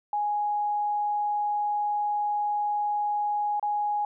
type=tone with dropouts; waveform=sine; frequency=830.6 Hz; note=G#5; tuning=in tune; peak=-24 dBFS; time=0.13-4.05 s; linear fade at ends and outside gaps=2 ms; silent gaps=3.597-3.627 s; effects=none